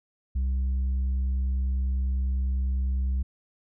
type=tone with tanh clipping; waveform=sine; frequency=65 Hz; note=C2; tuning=11 cents flat; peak=-24 dBFS; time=0.35-3.23 s; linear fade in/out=10 ms; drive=3 dB; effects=none